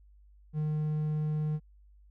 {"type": "tone", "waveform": "triangle", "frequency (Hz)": 152.7, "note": "D#3", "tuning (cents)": -32, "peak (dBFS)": -26, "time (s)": [0.53, 1.6], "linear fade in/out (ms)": 50, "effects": ["added 50 Hz sine -55 dBFS peak until 2.1 s"]}